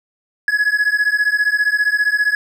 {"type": "beating tone pair", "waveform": "triangle", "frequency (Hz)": [1678, 1693], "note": ["G#6", "G#6"], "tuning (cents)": [17, 33], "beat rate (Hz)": 15, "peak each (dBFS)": -15, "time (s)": [0.48, 2.35], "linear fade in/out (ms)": 2, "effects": []}